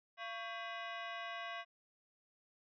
20% pulse ring-modulated tone, 900 Hz, A5, 39 cents sharp, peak -34 dBFS, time 0.17-1.65 s, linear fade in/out 50 ms, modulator 215 Hz, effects resampled to 11025 Hz

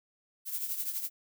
violet noise with tremolo, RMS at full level -32 dBFS, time 0.45-1.1 s, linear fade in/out 50 ms, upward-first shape triangle, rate 12 Hz, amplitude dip 70%, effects none

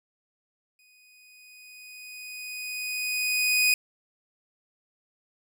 sawtooth tone with exponential growth, 2489 Hz, D#7, in tune, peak -15 dBFS, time 0.79-3.74 s, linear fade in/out 2 ms, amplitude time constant 640 ms, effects none

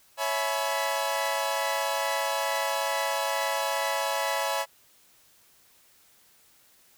sawtooth chord, C# minor seventh, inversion none, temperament equal with one note detuned, 554.4 / 659.3 / 850 / 987.8 Hz, C#5 / E5 / G#5 / B5, 0 / 0 / +40 / 0 cents, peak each -28 dBFS, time 0.17-4.66 s, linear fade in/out 50 ms, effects white hiss -60 dBFS RMS until 6.97 s

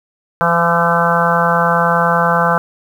harmonic tone with a mistuned harmonic, 170 Hz, F3, 46 cents flat, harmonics 1 / 3 / 4 / 5 / 6 / 7 / 8 / 9, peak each -19 / -19 / -19 / -19 / -19 / -19 / -19 / -19 dBFS, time 0.41-2.58 s, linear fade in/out 0 ms, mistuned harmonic 8, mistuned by -24 cents, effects 7-bit

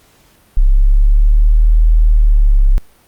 sine linear two-way sweep, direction up then down, 33.04 to 40.32 to 33.04 Hz, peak -5 dBFS, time 0.57-2.78 s, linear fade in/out 0 ms, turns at 1.9 s, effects pink hiss -50 dBFS RMS until 3.07 s + Opus 48 kbps

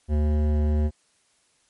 triangle tone with hard clipping, 75.2 Hz, D2, 42 cents sharp, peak -21 dBFS, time 0.08-0.91 s, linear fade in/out 50 ms, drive 18 dB, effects white hiss -65 dBFS RMS until 1.69 s + MP3 48 kbps

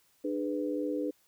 sine chord, G# diminished, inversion second, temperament just, 299 / 415.3 / 498.4 Hz, D4 / G#4 / B4, +31 / 0 / +16 cents, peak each -32 / -37 / -35 dBFS, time 0.24-1.11 s, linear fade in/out 10 ms, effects white hiss -68 dBFS RMS until 1.27 s

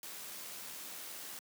white noise with amplitude modulation, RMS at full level -45 dBFS, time 0.03-1.39 s, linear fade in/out 2 ms, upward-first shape sine, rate 79.6 Hz, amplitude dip 25%, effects high-pass 150 Hz 12 dB/octave

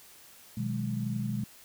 sine chord, G# minor seventh, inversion first, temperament equal with one note detuned, 123.47 / 155.56 / 185.75 / 207.7 Hz, B2 / D#3 / F#3 / G#3, 0 / 0 / +7 / 0 cents, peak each -33 / -39 / -39 / -33 dBFS, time 0.57-1.44 s, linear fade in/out 5 ms, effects white hiss -54 dBFS RMS until 1.64 s

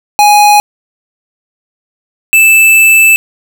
square tone pair in turn, 830.6 / 2637 Hz, G#5 / E7, 0 / 0 cents, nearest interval octave + minor sixth, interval 2000 cents, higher second, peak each -3 dBFS, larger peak neither, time 0.19-0.6 / 2.33-3.16 s, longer second, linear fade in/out 0 ms, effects none

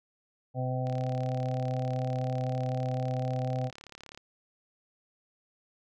harmonic tone, 128 Hz, C3, 38 cents flat, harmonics 1 / 2 / 4 / 5 / 6, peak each -30 / -39 / -37 / -39 / -38 dBFS, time 0.54-3.71 s, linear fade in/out 50 ms
click train, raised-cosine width 0.2 ms, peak -29 dBFS, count 119, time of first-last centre 0.87-4.175 s, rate 35.7 Hz
effects none

